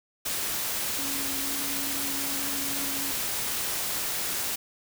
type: tone in noise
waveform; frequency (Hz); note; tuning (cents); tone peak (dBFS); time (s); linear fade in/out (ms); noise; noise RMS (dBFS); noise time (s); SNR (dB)
sine; 277.2; C#4; 0; -38; 0.98-3.12; 10; white; -30; 0.25-4.56; -11
effects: none